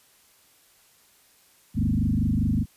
sine tone with frequency modulation, 155.56 Hz, D#3, in tune, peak -20 dBFS, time 1.74-2.66 s, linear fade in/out 50 ms, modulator 25 Hz, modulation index 3.9, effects white hiss -59 dBFS RMS until 2.76 s + resampled to 32000 Hz

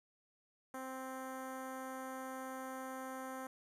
10% pulse tone with notch filter, 261.6 Hz, C4, in tune, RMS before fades -45 dBFS, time 0.74-3.47 s, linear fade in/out 2 ms, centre 4000 Hz, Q 0.72, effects resampled to 32000 Hz

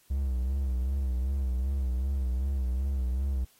triangle tone with vibrato, 65.41 Hz, C2, in tune, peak -24 dBFS, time 0.1-3.45 s, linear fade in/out 10 ms, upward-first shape sine, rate 2.6 Hz, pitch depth 95 cents each way, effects white hiss -63 dBFS RMS until 3.59 s + AAC 48 kbps

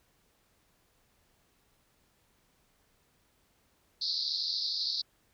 white band-pass noise, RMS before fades -33 dBFS, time 4.01-5.02 s, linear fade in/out 10 ms, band 3900 to 5000 Hz, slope 96 dB/octave, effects pink hiss -70 dBFS RMS until 5.33 s

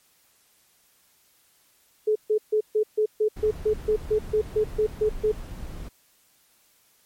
sine tone bursts, 428.7 Hz, A4, 45 cents flat, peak -18 dBFS, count 15, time 2.07-5.32 s, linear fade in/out 10 ms, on 86 ms, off 140 ms
brown noise, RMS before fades -36 dBFS, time 3.36-5.89 s, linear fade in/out 10 ms
effects white hiss -62 dBFS RMS until 7.05 s + MP3 64 kbps

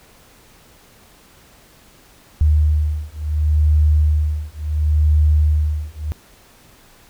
sine beating tone pair, 75.6 / 76.31 Hz, D#2 / D#2, -49 / -33 cents, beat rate 0.71 Hz, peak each -16 dBFS, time 2.41-6.12 s, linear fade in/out 0 ms, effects pink hiss -49 dBFS RMS until 7.09 s

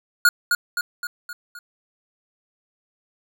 square tone with echo, 1439 Hz, F#6, 49 cents flat, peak -12 dBFS, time 0.25-0.29 s, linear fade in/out 2 ms, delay 260 ms, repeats 5, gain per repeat -5 dB, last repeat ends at 1.59 s, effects none

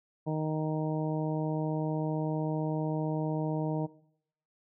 harmonic tone, 155.56 Hz, D#3, in tune, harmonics 1 / 2 / 3 / 4 / 5 / 6, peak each -31 / -35 / -38 / -38 / -43 / -42 dBFS, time 0.26-3.87 s, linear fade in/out 20 ms, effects noise-tail reverb RT60 0.7 s tail -20 dB re dry

